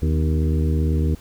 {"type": "harmonic tone with a mistuned harmonic", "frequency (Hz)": 77.9, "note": "D#2", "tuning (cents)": 3, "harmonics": [1, 2, 3, 4, 5, 6], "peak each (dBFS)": [-18, -24, -28, -30, -32, -34], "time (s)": [0.02, 1.15], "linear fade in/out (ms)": 5, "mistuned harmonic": 3, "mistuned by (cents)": 74, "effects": ["added 51 Hz sine -49 dBFS peak until 1.2 s", "pink hiss -49 dBFS RMS until 1.2 s"]}